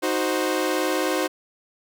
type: chord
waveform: sawtooth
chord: C diminished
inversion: first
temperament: equal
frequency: 311.1 / 370 / 523.3 Hz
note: Eb4 / Gb4 / C5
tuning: 0 / 0 / 0 cents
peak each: -22 dBFS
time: 0.02-1.28 s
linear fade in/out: 20 ms
effects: none